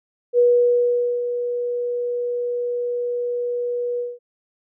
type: tone with ADSR envelope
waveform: sine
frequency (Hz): 484.9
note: B4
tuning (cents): -32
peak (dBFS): -11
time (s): 0.33-4.19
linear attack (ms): 54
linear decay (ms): 830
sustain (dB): -10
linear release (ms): 200
effects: none